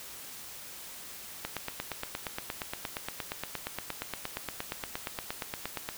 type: click train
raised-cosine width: 0.3 ms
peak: -17 dBFS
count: 39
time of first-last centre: 1.45-5.889 s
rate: 8.56 Hz
effects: white hiss -45 dBFS RMS until 5.97 s